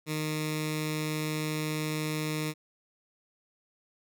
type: tone with notch filter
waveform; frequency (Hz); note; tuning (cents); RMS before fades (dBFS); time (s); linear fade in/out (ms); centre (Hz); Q
10% pulse; 154.3; D#3; -14; -32; 0.06-2.54; 50; 730; 0.73
effects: none